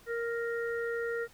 harmonic tone, 466.2 Hz, A#4, in tune, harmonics 1 / 3 / 4, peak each -32 / -39 / -40 dBFS, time 0.06-1.28 s, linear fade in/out 50 ms, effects pink hiss -59 dBFS RMS until 1.33 s

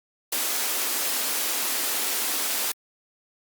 white high-pass noise, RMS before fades -26 dBFS, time 0.32-2.72 s, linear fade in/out 5 ms, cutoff 230 Hz, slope 96 dB/octave, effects Opus 48 kbps

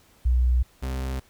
sine / 40% pulse tone pair in turn, 61.74 / 65.25 Hz, B1 / C2, 0 / -4 cents, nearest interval minor second, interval 96 cents, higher second, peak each -17 / -26 dBFS, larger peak first, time 0.25-0.63 / 0.82-1.2 s, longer neither, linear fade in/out 10 ms, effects pink hiss -58 dBFS RMS until 1.29 s

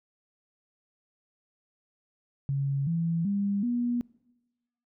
sine tone with pitch steps, 138.59 / 166.73 / 200.6 / 241.3 Hz, C#3 / E3 / G3 / B3, 0 / +20 / +40 / -40 cents, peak -25 dBFS, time 2.49-4.01 s, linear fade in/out 0 ms, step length 380 ms, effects noise-tail reverb RT60 1.0 s tail -23 dB re dry

